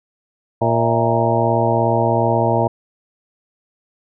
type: harmonic tone with a mistuned harmonic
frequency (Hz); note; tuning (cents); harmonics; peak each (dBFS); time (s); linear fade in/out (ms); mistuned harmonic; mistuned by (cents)
116.54; A#2; 0; 1 / 2 / 3 / 4 / 5 / 6 / 7 / 8; -20 / -24 / -23 / -23 / -22 / -20 / -23 / -22; 0.61-2.68; 10; 6; -86
effects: none